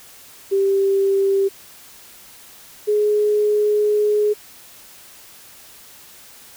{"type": "tone pair in turn", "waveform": "sine", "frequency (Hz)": [392, 419.2], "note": ["G4", "G#4"], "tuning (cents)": [0, 16], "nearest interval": "minor second", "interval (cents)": 116, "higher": "second", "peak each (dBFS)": -14, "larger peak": "neither", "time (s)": [[0.51, 1.49], [2.87, 4.34]], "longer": "second", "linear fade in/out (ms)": 20, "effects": ["white hiss -44 dBFS RMS until 6.56 s"]}